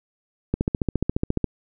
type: click train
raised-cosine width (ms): 3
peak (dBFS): -8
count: 14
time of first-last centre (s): 0.54-1.443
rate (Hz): 14.4
effects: none